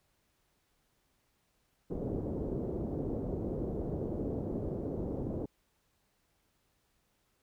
white low-pass noise, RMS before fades -36 dBFS, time 1.9-5.46 s, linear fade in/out 10 ms, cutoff 460 Hz, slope 24 dB/octave, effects pink hiss -75 dBFS RMS until 7.42 s

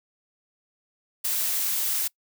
blue noise, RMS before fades -26 dBFS, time 1.24-2.08 s, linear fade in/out 10 ms, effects noise-tail reverb RT60 0.1 s tail -24 dB re dry

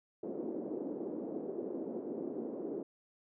white band-pass noise, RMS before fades -40 dBFS, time 0.23-2.83 s, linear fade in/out 5 ms, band 250 to 420 Hz, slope 24 dB/octave, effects none

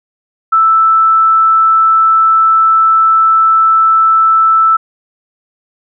sine tone, 1320 Hz, E6, 2 cents sharp, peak -5 dBFS, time 0.52-4.77 s, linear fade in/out 10 ms, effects none

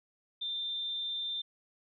sine tone with amplitude modulation, 3585 Hz, A7, 32 cents sharp, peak -32 dBFS, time 0.41-1.42 s, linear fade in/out 10 ms, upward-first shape sine, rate 293 Hz, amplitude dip 25%, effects none

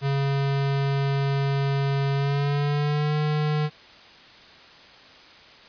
square tone with pitch glide, 138.59 to 151.13 Hz, C#3 to D3, 0 to +50 cents, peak -22 dBFS, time 0.01-3.7 s, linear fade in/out 50 ms, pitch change +150 cents, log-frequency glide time 2.14-3.17 s, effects white hiss -48 dBFS RMS until 5.68 s + resampled to 11025 Hz

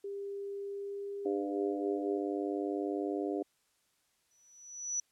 sine tone with pitch glide, 399.3 to 404.6 Hz, G4 to G#4, +32 to -45 cents, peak -37 dBFS, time 0.04-2.18 s, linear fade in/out 5 ms, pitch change +23 cents, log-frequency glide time 0.61-1.94 s
harmonic tone, 100 Hz, G2, 35 cents sharp, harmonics 3 / 4 / 5 / 6 / 7, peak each -35 / -36 / -41 / -44 / -43 dBFS, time 1.25-3.43 s, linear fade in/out 10 ms
sine tone with exponential growth, 5920 Hz, F#8, in tune, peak -29 dBFS, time 4.31-5 s, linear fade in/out 2 ms, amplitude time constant 150 ms
effects white hiss -74 dBFS RMS until 5.11 s + low-pass 11000 Hz 12 dB/octave

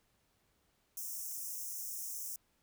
white high-pass noise, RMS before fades -42 dBFS, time 0.97-2.36 s, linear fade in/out 2 ms, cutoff 5400 Hz, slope 96 dB/octave, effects pink hiss -75 dBFS RMS until 2.62 s

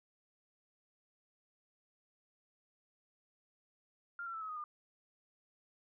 sine tone with pitch steps, 1396.9 / 1357.1 / 1318.5 / 1281 / 1244.5 / 1209.1 Hz, F6 / E6 / E6 / E6 / D#6 / D#6, 0 / +50 / 0 / -50 / 0 / -50 cents, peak -40 dBFS, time 4.19-4.64 s, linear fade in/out 2 ms, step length 75 ms, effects none

